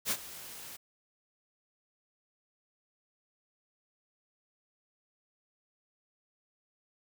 white noise with ADSR envelope, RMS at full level -29 dBFS, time 0.05-0.77 s, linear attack 58 ms, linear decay 56 ms, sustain -17 dB, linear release 13 ms, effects none

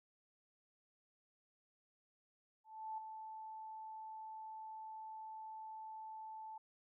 sine tone with ADSR envelope, 876 Hz, A5, 8 cents flat, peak -40 dBFS, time 2.64-6.58 s, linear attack 340 ms, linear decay 3 ms, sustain -7 dB, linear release 5 ms, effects none

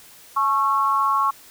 sine tone with amplitude modulation, 1100 Hz, C#6, 14 cents flat, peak -13 dBFS, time 0.36-1.31 s, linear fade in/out 10 ms, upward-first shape sine, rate 243 Hz, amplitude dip 80%, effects white hiss -47 dBFS RMS until 1.5 s

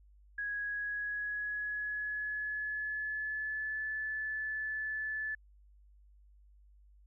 sine tone with pitch glide, 1661.2 to 1736.8 Hz, G#6 to A6, 0 to -23 cents, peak -34 dBFS, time 0.38-5.35 s, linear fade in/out 5 ms, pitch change +77 cents, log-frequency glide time 0.62-3.86 s, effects added 50 Hz sine -58 dBFS peak until 7.06 s

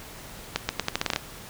accelerating click train, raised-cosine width 0.2 ms, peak -6 dBFS, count 10, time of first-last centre 0.56-1.161 s, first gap 130 ms, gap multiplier 0.82, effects pink hiss -43 dBFS RMS until 1.49 s

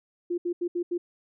sine tone bursts at uneven times, 349.2 Hz, F4, in tune, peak -25 dBFS, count 5, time 0.3-0.38 / 0.45-0.53 / 0.61-0.68 / 0.75-0.83 / 0.91-0.98 s, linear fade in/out 10 ms, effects none

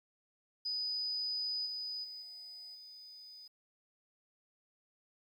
sine tone with level steps, 4978 Hz, D#8, in tune, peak -34 / -38 / -44 / -47 / -50 dBFS, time 0.65-3.48 s, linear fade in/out 10 ms, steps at 1.65 / 2.03 / 2.21 / 2.74 s, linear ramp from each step 20 ms, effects 11-bit

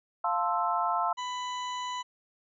sine chord, F major seventh, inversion none, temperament equal with one note detuned, 698.5 / 884.1 / 1046.5 / 1318.5 Hz, F5 / A5 / C6 / E6, 0 / +8 / 0 / 0 cents, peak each -31 dBFS, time 0.24-1.13 s, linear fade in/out 5 ms
harmonic tone, 995 Hz, B5, 13 cents sharp, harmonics 1 / 2 / 3 / 4 / 6 / 7, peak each -33 / -44 / -42 / -46 / -52 / -49 dBFS, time 1.17-2.03 s, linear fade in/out 20 ms
effects none

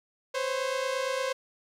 sawtooth tone pair together, 512.3 / 541 Hz, C5 / C#5, -37 / -42 cents, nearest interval minor second, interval 95 cents, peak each -27 dBFS, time 0.34-1.33 s, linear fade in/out 10 ms, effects low-pass 8000 Hz 12 dB/octave + 10-bit

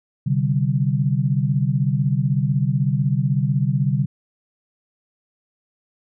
sine chord, C suspended second, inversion none, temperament equal with one note detuned, 130.81 / 146.83 / 192.85 Hz, C3 / D3 / G3, 0 / 0 / -28 cents, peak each -20 / -20 / -24 dBFS, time 0.26-4.06 s, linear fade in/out 10 ms, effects none

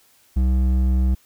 sine tone with hard clipping, 64 Hz, C2, 38 cents flat, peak -17 dBFS, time 0.36-1.15 s, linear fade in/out 10 ms, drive 8 dB, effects white hiss -57 dBFS RMS until 1.25 s

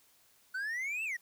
triangle exponential two-way sweep, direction up then down, 1480 to 2721 to 1830 Hz, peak -32 dBFS, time 0.54-1.17 s, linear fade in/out 10 ms, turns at 1.04 s, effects white hiss -66 dBFS RMS until 1.21 s

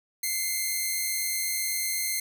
5% pulse tone pair together, 2062 / 2150 Hz, C7 / C7, -26 / +47 cents, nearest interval minor second, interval 73 cents, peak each -19 / -20 dBFS, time 0.23-2.2 s, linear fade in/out 5 ms, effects none

